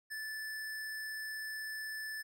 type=tone; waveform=square; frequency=1748 Hz; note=A6; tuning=12 cents flat; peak=-40 dBFS; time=0.1-2.23 s; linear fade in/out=20 ms; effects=none